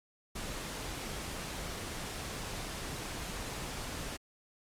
pink noise, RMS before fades -40 dBFS, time 0.35-4.17 s, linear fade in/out 10 ms, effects low-pass 11000 Hz 12 dB/octave + Opus 48 kbps

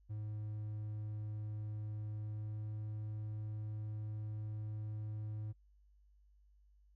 triangle tone with pitch glide, 106.4 to 107.02 Hz, G#2 to A2, +42 to -48 cents, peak -38 dBFS, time 0.09-5.53 s, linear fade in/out 20 ms, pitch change +10 cents, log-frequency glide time 2.16-2.68 s, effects noise-tail reverb RT60 0.1 s tail -23 dB re dry + added 50 Hz sine -64 dBFS peak until 6.95 s

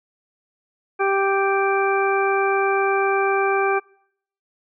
harmonic tone, 392 Hz, G4, in tune, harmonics 1 / 2 / 3 / 4 / 6, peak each -20 / -23 / -25 / -26 / -28 dBFS, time 0.99-3.8 s, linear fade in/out 20 ms, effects noise-tail reverb RT60 0.7 s tail -26 dB re dry

